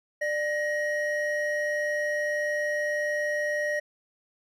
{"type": "tone pair together", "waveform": "triangle", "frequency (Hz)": [595, 1886.6], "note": ["D5", "A#6"], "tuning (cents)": [22, 20], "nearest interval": "octave + minor sixth", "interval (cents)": 1998, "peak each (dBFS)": [-26, -27], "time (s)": [0.21, 3.8], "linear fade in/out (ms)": 10, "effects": []}